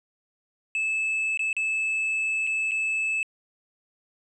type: tone with dropouts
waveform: triangle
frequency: 2613 Hz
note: E7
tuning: 16 cents flat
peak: -22 dBFS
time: 0.75-3.23 s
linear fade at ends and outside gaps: 1 ms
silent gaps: 1.374-1.393 / 1.529-1.566 / 2.468-2.472 / 2.711-2.717 s
effects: resampled to 24000 Hz